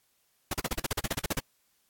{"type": "noise bursts", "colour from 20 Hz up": "pink", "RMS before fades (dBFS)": -29, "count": 14, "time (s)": [0.51, 1.393], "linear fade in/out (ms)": 5, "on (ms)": 25, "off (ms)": 41, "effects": ["white hiss -71 dBFS RMS until 1.89 s", "AAC 64 kbps"]}